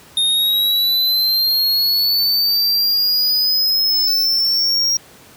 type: linear sweep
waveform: square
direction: up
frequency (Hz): 3670 to 5620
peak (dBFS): -14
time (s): 0.17-4.97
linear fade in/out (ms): 2
effects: pink hiss -44 dBFS RMS until 5.36 s + high-pass 80 Hz 12 dB/octave